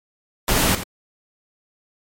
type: noise with echo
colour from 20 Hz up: pink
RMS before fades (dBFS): -18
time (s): 0.48-0.75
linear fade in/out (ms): 2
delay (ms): 85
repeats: 1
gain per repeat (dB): -11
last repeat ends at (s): 0.835
effects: MP3 64 kbps